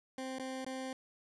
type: tone with dropouts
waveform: 20% pulse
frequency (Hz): 261.6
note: C4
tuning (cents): 0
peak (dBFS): -34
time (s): 0.18-0.93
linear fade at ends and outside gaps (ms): 2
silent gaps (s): 0.386-0.395 / 0.647-0.664
effects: resampled to 24000 Hz